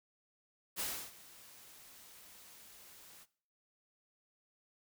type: noise with ADSR envelope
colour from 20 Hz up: white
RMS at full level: -37 dBFS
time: 0.76-3.26 s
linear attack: 39 ms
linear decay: 310 ms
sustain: -20 dB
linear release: 36 ms
effects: noise-tail reverb RT60 0.5 s tail -19 dB re dry

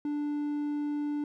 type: tone with hard clipping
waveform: triangle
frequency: 293.7 Hz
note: D4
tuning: in tune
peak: -30 dBFS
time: 0.05-1.24 s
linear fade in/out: 2 ms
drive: 6 dB
effects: none

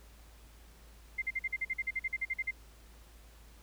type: tone bursts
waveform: sine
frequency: 2093 Hz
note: C7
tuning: in tune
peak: -30 dBFS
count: 16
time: 1.18-2.511 s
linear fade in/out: 10 ms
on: 41 ms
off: 45 ms
effects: added 55 Hz sine -54 dBFS peak until 3.62 s + pink hiss -61 dBFS RMS until 3.62 s

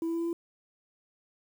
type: tone with pitch steps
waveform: sine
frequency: 329.6 / 331.9 / 334.2 / 336.5 / 338.9 Hz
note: E4 / E4 / E4 / E4 / E4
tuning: 0 / +12 / +24 / +36 / +48 cents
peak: -26 dBFS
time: 0.02-0.33 s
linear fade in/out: 2 ms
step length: 62 ms
effects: tanh soft clip ceiling -27 dBFS + 9-bit

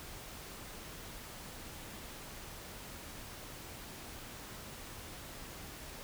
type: silence
effects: pink hiss -48 dBFS RMS until 6.03 s

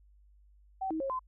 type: tone with pitch steps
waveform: sine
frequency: 766 / 317.9 / 542 / 1028 Hz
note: G5 / D#4 / C#5 / C6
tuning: -40 / +37 / -39 / -31 cents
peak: -31 dBFS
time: 0.81-1.194 s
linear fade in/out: 10 ms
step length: 96 ms
effects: added 50 Hz sine -58 dBFS peak until 1.27 s

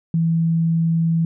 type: tone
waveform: sine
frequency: 164.81 Hz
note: E3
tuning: in tune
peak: -15 dBFS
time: 0.14-1.25 s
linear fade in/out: 2 ms
effects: none

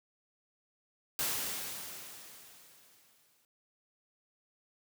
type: noise with exponential decay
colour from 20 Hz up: white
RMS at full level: -32 dBFS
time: 1.19-3.45 s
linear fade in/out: 1 ms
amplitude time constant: 490 ms
effects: high-pass 80 Hz 12 dB/octave

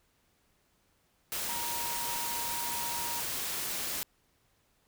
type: tone in noise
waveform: sine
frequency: 944 Hz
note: A#5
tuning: 22 cents sharp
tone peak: -38 dBFS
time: 1.49-3.2 s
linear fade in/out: 0 ms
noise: white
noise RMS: -35 dBFS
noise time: 1.32-4.03 s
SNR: -6 dB
effects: pink hiss -71 dBFS RMS until 4.87 s

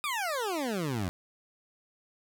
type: exponential sweep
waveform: 20% pulse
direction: down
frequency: 1244.5 to 84 Hz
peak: -25 dBFS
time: 0.04-1.09 s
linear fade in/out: 0 ms
effects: none

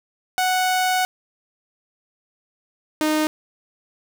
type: tone pair in turn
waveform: sawtooth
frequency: 740 / 308.1 Hz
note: F#5 / D#4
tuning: 0 / -17 cents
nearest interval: octave + minor third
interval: 1517 cents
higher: first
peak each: -14 dBFS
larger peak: neither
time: 0.38-1.05 / 3.01-3.27 s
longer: first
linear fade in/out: 0 ms
effects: none

